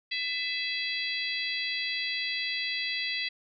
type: harmonic tone with a mistuned harmonic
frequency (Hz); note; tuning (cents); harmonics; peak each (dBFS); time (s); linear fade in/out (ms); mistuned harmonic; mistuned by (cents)
668; E5; +23; 3 / 4 / 5 / 6 / 7; -34 / -35 / -36 / -37 / -37; 0.11-3.29; 10; 4; -38
effects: none